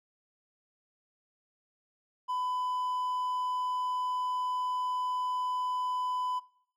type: tone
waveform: triangle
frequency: 1002 Hz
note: B5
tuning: 25 cents sharp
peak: -28 dBFS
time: 2.28-6.4 s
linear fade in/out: 20 ms
effects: noise-tail reverb RT60 0.6 s tail -21 dB re dry